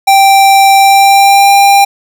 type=tone with pitch glide; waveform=square; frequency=784 to 796.8 Hz; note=G5 to G5; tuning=0 to +28 cents; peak=-3 dBFS; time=0.07-1.85 s; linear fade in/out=10 ms; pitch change=+28 cents; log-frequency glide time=0.78-1.53 s; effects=none